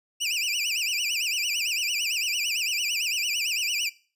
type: tone with vibrato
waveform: 25% pulse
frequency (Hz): 2637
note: E7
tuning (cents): 0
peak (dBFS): -21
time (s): 0.2-3.9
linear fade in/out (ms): 20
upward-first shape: sine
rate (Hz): 8.9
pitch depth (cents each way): 210
effects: noise-tail reverb RT60 0.4 s tail -21 dB re dry + resampled to 32000 Hz